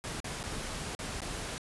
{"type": "noise with dropouts", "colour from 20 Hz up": "pink", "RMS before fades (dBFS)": -38, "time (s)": [0.04, 1.58], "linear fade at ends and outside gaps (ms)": 0, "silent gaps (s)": [[0.202, 0.244], [0.43, 0.438], [0.95, 0.991], [1.205, 1.218]], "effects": ["resampled to 24000 Hz"]}